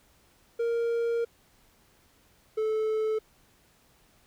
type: tone pair in turn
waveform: triangle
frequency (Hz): 466.2 / 435.7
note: A#4 / A4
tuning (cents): 0 / -17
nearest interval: minor second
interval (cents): 117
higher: first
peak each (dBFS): -23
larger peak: neither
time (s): 0.59-1.25 / 2.57-3.19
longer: first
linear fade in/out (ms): 10
effects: pink hiss -63 dBFS RMS until 4.26 s